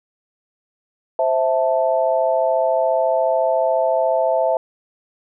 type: chord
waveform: sine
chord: A minor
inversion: first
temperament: equal with one note detuned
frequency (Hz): 523.3 / 657.4 / 880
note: C5 / E5 / A5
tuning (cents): 0 / -5 / 0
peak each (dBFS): -20 / -17 / -23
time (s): 1.19-4.57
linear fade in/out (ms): 2
effects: none